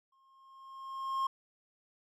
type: tone with exponential growth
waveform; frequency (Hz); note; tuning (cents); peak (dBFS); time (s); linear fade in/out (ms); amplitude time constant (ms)
triangle; 1071; C6; +40; -26; 0.12-1.27; 5; 250
effects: none